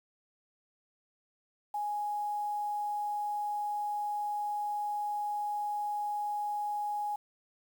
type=tone with quantisation; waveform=sine; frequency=830.6 Hz; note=G#5; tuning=in tune; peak=-31 dBFS; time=1.74-7.16 s; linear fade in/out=5 ms; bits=9; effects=none